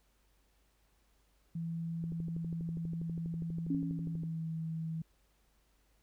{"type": "tone with pitch glide", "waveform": "sine", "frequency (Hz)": [165.8, 161.55], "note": ["E3", "E3"], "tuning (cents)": [10, -35], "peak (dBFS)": -35, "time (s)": [1.55, 5.02], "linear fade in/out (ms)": 5, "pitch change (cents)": -45, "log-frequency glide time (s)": [3.84, 4.48]}
{"type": "click train", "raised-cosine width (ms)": 3, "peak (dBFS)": -33, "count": 28, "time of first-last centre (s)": [2.04, 4.235], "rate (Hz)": 12.3}
{"type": "tone with exponential decay", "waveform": "sine", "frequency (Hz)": 277.2, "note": "C#4", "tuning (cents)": 0, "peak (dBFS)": -29, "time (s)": [3.7, 4.49], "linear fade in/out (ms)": 5, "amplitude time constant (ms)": 170}
{"effects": ["added 50 Hz sine -70 dBFS peak until 6.02 s", "pink hiss -74 dBFS RMS until 6.02 s"]}